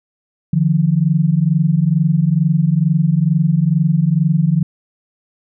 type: tone pair together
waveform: sine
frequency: 149.67 / 171.9 Hz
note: D3 / F3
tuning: +33 / -27 cents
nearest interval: major second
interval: 240 cents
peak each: -14 dBFS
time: 0.53-4.63 s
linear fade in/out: 5 ms
effects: none